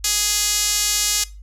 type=tone with band-pass filter; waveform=5% pulse; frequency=415.3 Hz; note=G#4; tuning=in tune; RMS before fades=-20 dBFS; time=0.04-1.24 s; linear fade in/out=5 ms; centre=7900 Hz; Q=6; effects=noise-tail reverb RT60 0.3 s tail -20 dB re dry + added 50 Hz sine -36 dBFS peak until 1.42 s